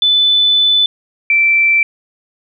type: tone pair in turn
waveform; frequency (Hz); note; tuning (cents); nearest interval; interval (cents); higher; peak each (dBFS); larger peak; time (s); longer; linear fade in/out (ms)
sine; 3501 / 2337; A7 / D7; -9 / -9; perfect fifth; 700; first; -8; neither; 0.02-0.86 / 1.3-1.83; first; 2
effects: none